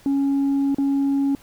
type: tone with dropouts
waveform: sine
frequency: 277.2 Hz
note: C#4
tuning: in tune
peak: -15 dBFS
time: 0.06-1.35 s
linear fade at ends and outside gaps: 1 ms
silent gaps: 0.746-0.784 s
effects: tanh soft clip ceiling -16 dBFS + pink hiss -51 dBFS RMS until 1.42 s